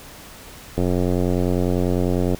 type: click train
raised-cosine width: 2 ms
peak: -8 dBFS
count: 142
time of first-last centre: 0.78-2.347 s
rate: 90 Hz
effects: pink hiss -41 dBFS RMS until 2.39 s